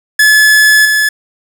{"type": "tone with level steps", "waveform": "45% pulse", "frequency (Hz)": 1717, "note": "A6", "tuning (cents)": -43, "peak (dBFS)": [-4, -8], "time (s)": [0.19, 1.09], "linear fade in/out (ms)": 5, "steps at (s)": 0.85, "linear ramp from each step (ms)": 5, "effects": []}